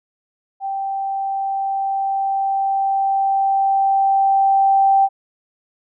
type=tone with level ramp; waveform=sine; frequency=782 Hz; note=G5; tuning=4 cents flat; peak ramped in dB=-21 to -10 dBFS; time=0.6-5.09 s; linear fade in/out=50 ms; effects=none

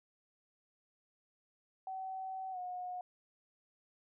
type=tone with pitch glide; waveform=sine; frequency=760 to 724.8 Hz; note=F#5 to F#5; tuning=+46 to -36 cents; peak=-39 dBFS; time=1.87-3.01 s; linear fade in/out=2 ms; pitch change=-82 cents; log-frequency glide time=2.51-2.58 s; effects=none

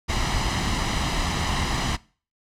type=noise with comb filter; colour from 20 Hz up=pink; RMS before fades=-24 dBFS; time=0.08-1.97 s; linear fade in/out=20 ms; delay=1 ms; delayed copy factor=+0.55; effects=noise-tail reverb RT60 0.4 s tail -22 dB re dry + low-pass 6000 Hz 12 dB/octave

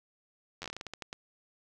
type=slowing click train; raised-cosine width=0.2 ms; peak=-22 dBFS; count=13; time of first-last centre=0.62-1.129 s; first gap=10 ms; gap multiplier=1.24; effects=none

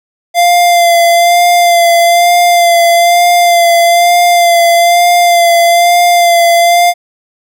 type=tone with vibrato; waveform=square; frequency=692 Hz; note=F5; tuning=16 cents flat; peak=-5 dBFS; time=0.34-6.94 s; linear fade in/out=50 ms; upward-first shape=sine; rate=1.1 Hz; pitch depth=24 cents each way; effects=none

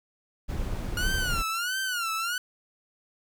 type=noise; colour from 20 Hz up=brown; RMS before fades=-30 dBFS; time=0.48-1.43 s; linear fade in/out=20 ms
type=tone with vibrato; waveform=sawtooth; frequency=1427 Hz; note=F6; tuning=37 cents sharp; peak=-24 dBFS; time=0.97-2.38 s; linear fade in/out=2 ms; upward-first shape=sine; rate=1.5 Hz; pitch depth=150 cents each way
effects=none

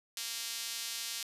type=tone with high-pass filter; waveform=sawtooth; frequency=231.3 Hz; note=A#3; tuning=13 cents flat; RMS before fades=-39 dBFS; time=0.17-1.23 s; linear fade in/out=0 ms; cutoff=4000 Hz; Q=1; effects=resampled to 32000 Hz + 10-bit

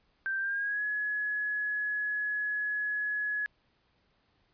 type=tone with pitch glide; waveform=sine; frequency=1568 to 1690.3 Hz; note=G6 to G#6; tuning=0 to +30 cents; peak=-29 dBFS; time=0.26-3.46 s; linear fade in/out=0 ms; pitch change=+130 cents; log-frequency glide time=0.38-0.84 s; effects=pink hiss -71 dBFS RMS until 4.53 s + resampled to 11025 Hz

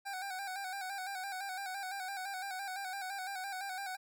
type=tone with vibrato; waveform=25% pulse; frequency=769 Hz; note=G5; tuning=33 cents flat; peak=-35 dBFS; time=0.05-3.97 s; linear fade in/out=20 ms; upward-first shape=square; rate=5.9 Hz; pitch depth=57 cents each way; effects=none

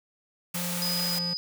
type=tone with pitch glide; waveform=square; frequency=176.3 to 174.48 Hz; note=F3 to F3; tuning=+17 to -1 cents; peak=-33 dBFS; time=0.54-1.34 s; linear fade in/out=10 ms; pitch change=-18 cents; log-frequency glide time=0.94-1.12 s
type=high-pass noise; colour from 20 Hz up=white; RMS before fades=-33 dBFS; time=0.54-1.19 s; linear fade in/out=5 ms; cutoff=430 Hz; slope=48 dB/octave
type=tone; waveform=sine; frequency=4978 Hz; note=D#8; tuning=in tune; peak=-28 dBFS; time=0.82-1.37 s; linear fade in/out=0 ms
effects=none

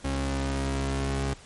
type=tone pair together; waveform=sawtooth; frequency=67.99 / 136.1 Hz; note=C#2 / C#3; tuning=-33 / -31 cents; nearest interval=octave; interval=1202 cents; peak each=-24 dBFS; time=0.04-1.34 s; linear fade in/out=10 ms; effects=pink hiss -50 dBFS RMS until 1.45 s + MP3 48 kbps

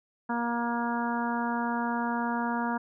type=harmonic tone; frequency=236.4 Hz; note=A#3; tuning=24 cents sharp; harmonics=1 / 2 / 3 / 4 / 5 / 6 / 7; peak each=-30 / -40 / -36 / -32 / -40 / -37 / -40 dBFS; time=0.29-2.78 s; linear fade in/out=10 ms; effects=none

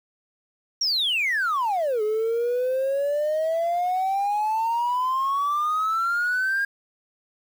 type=exponential two-way sweep; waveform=triangle; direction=down then up; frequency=5730 to 421.2 to 1626 Hz; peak=-18 dBFS; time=0.81-6.65 s; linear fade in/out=5 ms; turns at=2.02 s; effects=tanh soft clip ceiling -17 dBFS + 8-bit

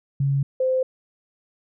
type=tone pair in turn; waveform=sine; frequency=138.59 / 517.7 Hz; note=C#3 / C5; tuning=0 / -18 cents; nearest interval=octave + major seventh; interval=2282 cents; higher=second; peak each=-18 dBFS; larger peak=neither; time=0.2-0.43 / 0.6-0.83 s; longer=neither; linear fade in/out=5 ms; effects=none

